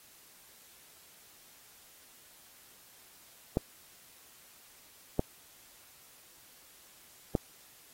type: clicks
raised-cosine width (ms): 2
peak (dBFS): -13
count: 3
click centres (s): 3.571 / 5.194 / 7.352
effects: white hiss -58 dBFS RMS until 7.93 s + AAC 48 kbps